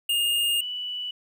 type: tone pair in turn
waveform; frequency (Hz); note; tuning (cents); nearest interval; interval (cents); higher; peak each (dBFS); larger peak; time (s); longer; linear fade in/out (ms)
square / sine; 2831 / 2962; F7 / F#7; +23 / +1; minor second; 78; second; -22 / -29; first; 0.09-0.61 / 0.61-1.11; first; 5
effects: 10-bit